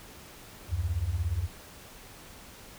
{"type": "beating tone pair", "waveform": "sine", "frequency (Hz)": [74, 91], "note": ["D2", "F#2"], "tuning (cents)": [14, -28], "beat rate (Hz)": 17, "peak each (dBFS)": [-31, -29], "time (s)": [0.68, 1.49], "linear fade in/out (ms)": 50, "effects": ["pink hiss -49 dBFS RMS until 2.78 s"]}